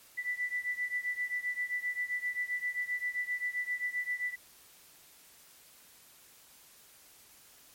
sine beating tone pair, 1975.5 / 1983.1 Hz, B6 / B6, 0 / +7 cents, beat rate 7.6 Hz, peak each -34 / -36 dBFS, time 0.17-4.36 s, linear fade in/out 20 ms, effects white hiss -58 dBFS RMS until 7.74 s + MP3 64 kbps

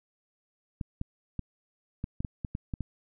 clicks, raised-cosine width 5 ms, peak -20 dBFS, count 10, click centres 0.812 / 1.014 / 1.393 / 2.041 / 2.205 / 2.248 / 2.448 / 2.551 / 2.738 / 2.807 s, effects none

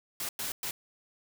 white noise bursts at uneven times, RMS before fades -35 dBFS, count 3, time 0.2-0.29 / 0.39-0.52 / 0.63-0.71 s, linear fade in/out 2 ms, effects none

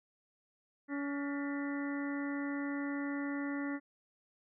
harmonic tone with a mistuned harmonic, 283.2 Hz, C#4, 37 cents sharp, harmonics 1 / 2 / 3 / 4 / 5 / 6 / 7, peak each -35 / -47 / -51 / -50 / -48 / -47 / -48 dBFS, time 0.88-3.8 s, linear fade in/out 50 ms, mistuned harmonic 6, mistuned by +83 cents, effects none

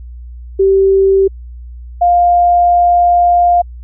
sine tone pair in turn, 387.8 / 702.2 Hz, G4 / F5, -19 / +9 cents, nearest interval minor seventh, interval 1028 cents, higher second, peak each -6 dBFS, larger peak neither, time 0.59-1.28 / 2.01-3.62 s, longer second, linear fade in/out 10 ms, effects added 60 Hz sine -27 dBFS peak until 3.83 s

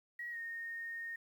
sine tone with pitch glide, 1909 to 1846.1 Hz, A#6 to A#6, +41 to -17 cents, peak -40 dBFS, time 0.19-1.16 s, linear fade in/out 5 ms, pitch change -58 cents, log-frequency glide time 0.3-0.38 s, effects 11-bit

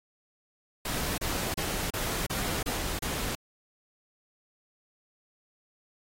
pink noise bursts, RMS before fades -32 dBFS, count 7, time 0.85-3.352 s, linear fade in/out 5 ms, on 330 ms, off 32 ms, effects AAC 48 kbps

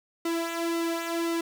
sawtooth tone with flanger, 334.6 Hz, E4, 26 cents sharp, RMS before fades -29 dBFS, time 0.25-1.41 s, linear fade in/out 5 ms, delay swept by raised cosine 1.2 to 2.8 ms, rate 1.9 Hz, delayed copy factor -0.65, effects 10-bit

